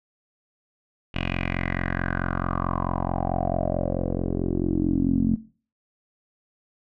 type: tone with low-pass filter sweep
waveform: 10% pulse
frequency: 44.57 Hz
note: F1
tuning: 36 cents sharp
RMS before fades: -25 dBFS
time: 1.14-5.36 s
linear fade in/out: 10 ms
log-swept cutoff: 2800 to 230 Hz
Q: 5.8
effects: noise-tail reverb RT60 0.4 s tail -19 dB re dry